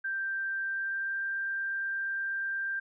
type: tone with pitch glide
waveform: sine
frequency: 1573 to 1582.1 Hz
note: G6 to G6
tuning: +6 to +16 cents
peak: -30 dBFS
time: 0.04-2.8 s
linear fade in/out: 10 ms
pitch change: +10 cents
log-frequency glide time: 0.57-1.2 s
effects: none